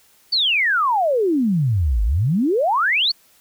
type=exponential two-way sweep; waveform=sine; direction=down then up; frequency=4646 to 49 to 4646 Hz; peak=-15 dBFS; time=0.32-3.12 s; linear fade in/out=10 ms; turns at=2.03 s; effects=white hiss -55 dBFS RMS until 3.4 s